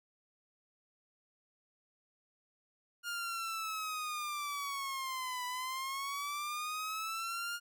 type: linear two-way sweep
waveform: sawtooth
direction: down then up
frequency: 1419 to 987.8 to 1419 Hz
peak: -33 dBFS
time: 3.03-7.6 s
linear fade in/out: 50 ms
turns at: 5.45 s
effects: none